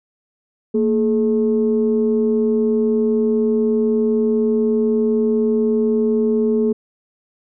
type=tone pair together; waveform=sine; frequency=229 / 426 Hz; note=A#3 / G#4; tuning=-31 / +44 cents; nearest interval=major seventh; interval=1075 cents; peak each=-16 dBFS; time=0.74-6.73 s; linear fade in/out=10 ms; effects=tanh soft clip ceiling -7 dBFS